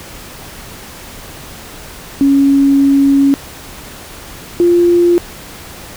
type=tone pair in turn; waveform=sine; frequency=277.2 / 347.8 Hz; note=C#4 / F4; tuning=0 / -7 cents; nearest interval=major third; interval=393 cents; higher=second; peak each=-6 dBFS; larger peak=neither; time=2.21-3.34 / 4.6-5.18 s; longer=first; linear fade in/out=0 ms; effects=pink hiss -32 dBFS RMS until 5.96 s